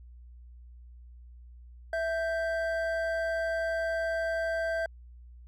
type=tone pair together; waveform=triangle; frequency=658.7 / 1568 Hz; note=E5 / G6; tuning=-1 / 0 cents; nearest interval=octave + minor third; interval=1501 cents; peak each=-27 / -32 dBFS; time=1.93-4.86 s; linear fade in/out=2 ms; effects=added 60 Hz sine -47 dBFS peak until 5.47 s